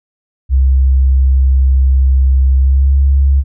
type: tone with pitch glide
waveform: sine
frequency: 66.1 to 68.63 Hz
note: C2 to C#2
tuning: +18 to -17 cents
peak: -6 dBFS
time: 0.49-3.44 s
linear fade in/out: 50 ms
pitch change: +65 cents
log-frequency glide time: 2.57-2.94 s
effects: none